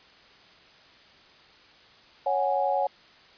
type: chord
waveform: sine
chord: C# suspended fourth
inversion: none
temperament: equal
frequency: 554.4 / 740 / 830.6 Hz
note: C#5 / F#5 / G#5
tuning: 0 / 0 / 0 cents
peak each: -27 dBFS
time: 2.26-2.87 s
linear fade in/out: 5 ms
effects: white hiss -54 dBFS RMS until 3.37 s + resampled to 11025 Hz